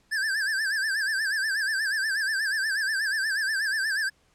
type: tone with vibrato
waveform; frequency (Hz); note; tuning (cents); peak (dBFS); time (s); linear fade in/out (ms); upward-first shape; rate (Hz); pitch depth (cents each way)
square; 1660; G#6; -1; -25; 0.11-4.1; 20; sine; 8.3; 130
effects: pink hiss -65 dBFS RMS until 4.34 s + low-pass 9000 Hz 12 dB/octave